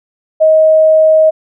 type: tone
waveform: sine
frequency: 630 Hz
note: D#5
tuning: 21 cents sharp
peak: -4 dBFS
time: 0.4-1.31 s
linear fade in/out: 20 ms
effects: none